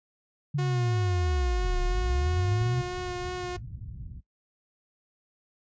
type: linear two-way sweep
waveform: sine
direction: down then up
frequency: 146.83 to 31.96 to 132.1 Hz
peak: -24 dBFS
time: 0.54-2.82 s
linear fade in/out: 10 ms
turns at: 1.8 s
type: tone with vibrato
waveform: sawtooth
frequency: 360.9 Hz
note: F#4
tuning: 43 cents flat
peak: -28 dBFS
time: 0.58-3.57 s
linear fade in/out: 10 ms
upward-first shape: sine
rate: 3 Hz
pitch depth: 13 cents each way
type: low-pass noise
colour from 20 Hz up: white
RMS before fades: -40 dBFS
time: 1.58-4.21 s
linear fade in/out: 20 ms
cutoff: 130 Hz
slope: 24 dB/octave
effects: noise-tail reverb RT60 0.1 s tail -18 dB re dry + resampled to 16000 Hz